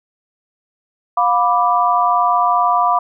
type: chord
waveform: sine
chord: B diminished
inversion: second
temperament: equal with one note detuned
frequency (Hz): 710.3 / 987.8 / 1174.7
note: F5 / B5 / D6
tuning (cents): +29 / 0 / 0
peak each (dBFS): -16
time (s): 1.17-2.99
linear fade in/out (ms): 5
effects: none